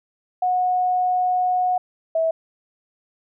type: tone pair in turn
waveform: sine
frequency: 730 / 650.4 Hz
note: F#5 / E5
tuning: -24 / -23 cents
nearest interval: major second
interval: 199 cents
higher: first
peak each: -17 dBFS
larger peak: neither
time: 0.42-1.78 / 2.15-2.31 s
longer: first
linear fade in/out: 5 ms
effects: none